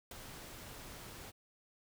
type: noise with ADSR envelope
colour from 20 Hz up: pink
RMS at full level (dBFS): -44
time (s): 0.11-1.32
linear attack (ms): 4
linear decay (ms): 10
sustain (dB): -6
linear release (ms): 29
effects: none